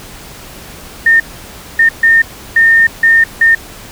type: tone bursts at uneven times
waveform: sine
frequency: 1822 Hz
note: A#6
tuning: 40 cents flat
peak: -4 dBFS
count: 6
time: 1.06-1.2 / 1.79-1.89 / 2.03-2.22 / 2.56-2.87 / 3.03-3.24 / 3.41-3.55 s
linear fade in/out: 5 ms
effects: pink hiss -32 dBFS RMS until 3.91 s